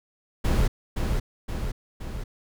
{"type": "noise with echo", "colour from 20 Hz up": "brown", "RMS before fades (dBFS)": -21, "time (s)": [0.44, 0.68], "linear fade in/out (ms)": 10, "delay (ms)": 520, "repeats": 3, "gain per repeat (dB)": -4, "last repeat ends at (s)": 2.24, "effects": []}